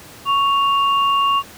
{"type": "tone pair together", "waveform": "sine", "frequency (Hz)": [1111.2, 2800], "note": ["C#6", "F7"], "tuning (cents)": [4, 4], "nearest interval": "octave + major third", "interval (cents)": 1600, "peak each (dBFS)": [-14, -22], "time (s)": [0.25, 1.43], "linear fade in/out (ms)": 50, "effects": ["pink hiss -40 dBFS RMS until 1.57 s", "high-pass 80 Hz 12 dB/octave"]}